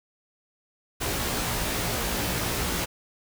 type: noise with comb filter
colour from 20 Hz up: pink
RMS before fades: -28 dBFS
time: 1-2.86 s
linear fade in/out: 20 ms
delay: 17 ms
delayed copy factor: +0.95
effects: none